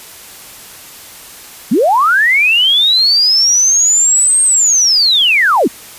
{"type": "linear two-way sweep", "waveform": "sine", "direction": "up then down", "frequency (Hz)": [181.4, 8530, 181.4], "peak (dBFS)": -7, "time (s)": [1.71, 5.68], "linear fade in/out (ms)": 10, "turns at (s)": 4.42, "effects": ["white hiss -34 dBFS RMS until 5.98 s", "resampled to 32000 Hz"]}